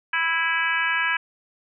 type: harmonic tone with a mistuned harmonic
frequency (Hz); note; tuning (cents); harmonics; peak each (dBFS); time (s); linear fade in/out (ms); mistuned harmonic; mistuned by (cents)
329.6; E4; 0; 3 / 4 / 5 / 6 / 7 / 8 / 9; -29 / -31 / -23 / -33 / -28 / -30 / -33; 0.13-1.17; 5; 8; -43
effects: none